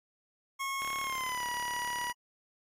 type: tone with pitch glide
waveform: 25% pulse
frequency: 1090 to 971.1 Hz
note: C#6 to B5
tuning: -29 to -29 cents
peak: -29 dBFS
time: 0.59-2.13 s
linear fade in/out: 20 ms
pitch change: -200 cents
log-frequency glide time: 1.02-1.45 s
type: click train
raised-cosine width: 0.3 ms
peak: -27 dBFS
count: 47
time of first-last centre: 0.82-2.098 s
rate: 36 Hz
effects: AAC 48 kbps